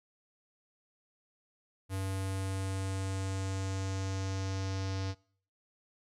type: tone with low-pass filter sweep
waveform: square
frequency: 96 Hz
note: G2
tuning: 36 cents flat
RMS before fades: -35 dBFS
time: 1.89-5.15 s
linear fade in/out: 50 ms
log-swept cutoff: 11000 to 5200 Hz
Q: 2.5
effects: noise-tail reverb RT60 0.5 s tail -23 dB re dry